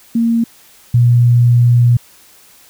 sine tone pair in turn, 230.9 / 120.46 Hz, A#3 / B2, -16 / -43 cents, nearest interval major seventh, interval 1127 cents, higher first, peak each -10 / -6 dBFS, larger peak second, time 0.15-0.44 / 0.94-1.97 s, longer second, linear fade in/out 5 ms, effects white hiss -45 dBFS RMS until 2.69 s

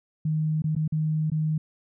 sine tone with dropouts, 155.56 Hz, D#3, in tune, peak -22 dBFS, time 0.25-1.58 s, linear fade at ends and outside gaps 5 ms, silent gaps 0.621-0.641 / 0.752-0.763 / 0.878-0.922 / 1.301-1.317 s, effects none

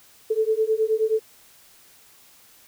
sine beating tone pair, 434.3 / 443.8 Hz, A4 / A4, -23 / +15 cents, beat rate 9.5 Hz, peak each -22 dBFS, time 0.3-1.2 s, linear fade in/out 10 ms, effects white hiss -53 dBFS RMS until 2.67 s

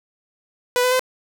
sawtooth tone with pitch steps, 493.9 / 502.8 / 511.9 Hz, B4 / B4 / C5, 0 / +31 / -38 cents, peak -12 dBFS, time 0.76-0.994 s, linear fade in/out 0 ms, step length 78 ms, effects none

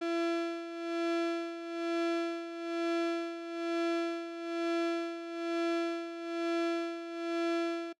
35% pulse tone with tremolo, 336.8 Hz, E4, 37 cents sharp, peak -27 dBFS, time 0.01-7.93 s, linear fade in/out 10 ms, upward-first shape sine, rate 1.1 Hz, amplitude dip 70%, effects noise-tail reverb RT60 0.1 s tail -24 dB re dry + low-pass 4000 Hz 12 dB/octave

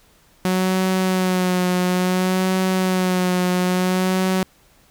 sawtooth tone with vibrato, 184.1 Hz, F#3, 8 cents flat, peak -13 dBFS, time 0.45-4.43 s, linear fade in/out 0 ms, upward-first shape sine, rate 0.58 Hz, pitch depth 30 cents each way, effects pink hiss -55 dBFS RMS until 4.9 s

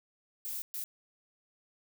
violet noise bursts at uneven times, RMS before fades -38 dBFS, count 2, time 0.45-0.62 / 0.74-0.84 s, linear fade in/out 0 ms, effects none

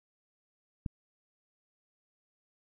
click, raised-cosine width 5 ms, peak -21 dBFS, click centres 0.862 s, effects none

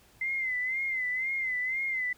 sine tone with vibrato, 2062 Hz, C7, 26 cents flat, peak -28 dBFS, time 0.21-2.13 s, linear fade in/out 5 ms, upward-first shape sine, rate 2 Hz, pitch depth 69 cents each way, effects pink hiss -60 dBFS RMS until 2.17 s

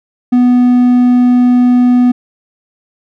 triangle tone, 246.9 Hz, B3, in tune, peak -3 dBFS, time 0.32-2.12 s, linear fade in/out 10 ms, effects none

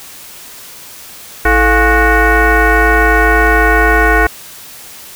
sine tone with frequency modulation, 710 Hz, F5, 28 cents sharp, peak -6 dBFS, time 1.45-4.27 s, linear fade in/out 5 ms, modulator 382 Hz, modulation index 3.2, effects white hiss -33 dBFS RMS until 5.15 s

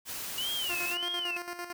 white noise, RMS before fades -38 dBFS, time 0.05-0.97 s, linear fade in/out 50 ms
sine tone with vibrato, 2876 Hz, F#7, 50 cents flat, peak -31 dBFS, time 0.38-1.37 s, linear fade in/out 0 ms, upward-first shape sine, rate 1.7 Hz, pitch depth 210 cents each way
10% pulse tone with tremolo, 350 Hz, F4, 4 cents sharp, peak -27 dBFS, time 0.69-1.73 s, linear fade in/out 10 ms, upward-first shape square, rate 8.9 Hz, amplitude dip 60%
effects none

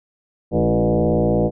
sine tone with frequency modulation, 144.2 Hz, D3, 31 cents flat, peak -14 dBFS, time 0.51-1.51 s, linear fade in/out 50 ms, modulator 115 Hz, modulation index 4.3, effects none

